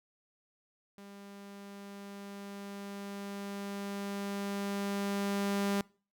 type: tone with level ramp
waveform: sawtooth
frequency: 200 Hz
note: G3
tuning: 35 cents sharp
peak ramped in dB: -45 to -25 dBFS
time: 0.98-5.81 s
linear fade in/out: 0 ms
effects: noise-tail reverb RT60 0.4 s tail -24 dB re dry